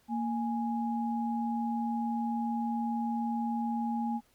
sine tone pair together, 231.7 / 830.6 Hz, A#3 / G#5, -10 / 0 cents, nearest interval octave + minor seventh, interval 2210 cents, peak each -30 / -34 dBFS, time 0.08-4.21 s, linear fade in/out 50 ms, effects pink hiss -67 dBFS RMS until 4.34 s + MP3 96 kbps

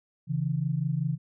sine tone pair together, 137.4 / 162.69 Hz, C#3 / E3, -15 / -22 cents, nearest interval minor third, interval 293 cents, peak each -28 dBFS, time 0.27-1.18 s, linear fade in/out 50 ms, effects none

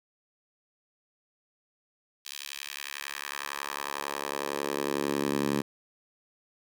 10% pulse tone with high-pass filter sweep, 71 Hz, C#2, 42 cents sharp, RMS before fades -33 dBFS, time 2.25-5.62 s, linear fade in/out 10 ms, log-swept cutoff 3600 to 200 Hz, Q 1.2, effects none

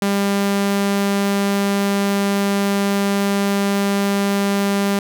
sawtooth tone, 199.6 Hz, G3, 32 cents sharp, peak -12 dBFS, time 0.02-4.99 s, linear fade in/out 2 ms, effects none

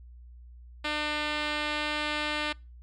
5% pulse tone with low-pass filter, 300.1 Hz, D4, 38 cents sharp, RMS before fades -31 dBFS, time 0.84-2.53 s, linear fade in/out 10 ms, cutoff 4500 Hz, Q 1.1, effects noise-tail reverb RT60 0.3 s tail -26 dB re dry + added 60 Hz sine -46 dBFS peak until 2.82 s

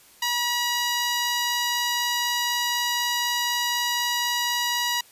10% pulse tone, 964 Hz, B5, 42 cents flat, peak -14 dBFS, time 0.22-5.01 s, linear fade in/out 5 ms, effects white hiss -53 dBFS RMS until 5.11 s + resampled to 32000 Hz

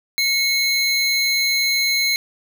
square tone pair together, 2179 / 4113 Hz, C#7 / C8, -30 / -30 cents, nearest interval major seventh, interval 1100 cents, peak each -20 dBFS, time 0.18-2.16 s, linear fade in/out 0 ms, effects none

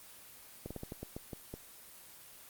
slowing click train, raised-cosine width 2 ms, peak -27 dBFS, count 9, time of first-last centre 0.66-1.54 s, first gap 46 ms, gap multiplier 1.24, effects white hiss -54 dBFS RMS until 2.49 s + Opus 24 kbps

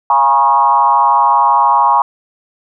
sine tone with frequency modulation, 960 Hz, B5, 49 cents flat, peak -7 dBFS, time 0.1-2.02 s, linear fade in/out 2 ms, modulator 133 Hz, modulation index 1.3, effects none

